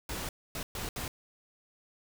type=noise bursts at uneven times; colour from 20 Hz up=pink; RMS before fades=-37 dBFS; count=4; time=0.09-0.29 / 0.55-0.63 / 0.75-0.89 / 0.96-1.08 s; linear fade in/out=2 ms; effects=none

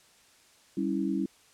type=chord; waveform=sine; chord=C# diminished; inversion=second; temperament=equal with one note detuned; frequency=196 / 277.2 / 326.4 Hz; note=G3 / C#4 / E4; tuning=0 / 0 / -17 cents; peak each=-31 dBFS; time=0.77-1.26 s; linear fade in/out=5 ms; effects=white hiss -60 dBFS RMS until 1.53 s + low-pass 9000 Hz 12 dB/octave

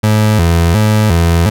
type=tone with vibrato; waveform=30% pulse; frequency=95.1 Hz; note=F#2; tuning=48 cents sharp; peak=-5 dBFS; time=0.03-1.5 s; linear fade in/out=10 ms; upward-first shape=square; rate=1.4 Hz; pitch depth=210 cents each way; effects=none

